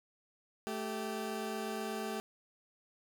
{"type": "tone pair together", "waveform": "20% pulse", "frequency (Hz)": [218.6, 389.1], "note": ["A3", "G4"], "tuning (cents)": [-11, -13], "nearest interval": "minor seventh", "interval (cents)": 998, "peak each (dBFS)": [-34, -35], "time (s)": [0.67, 2.2], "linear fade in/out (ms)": 0, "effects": []}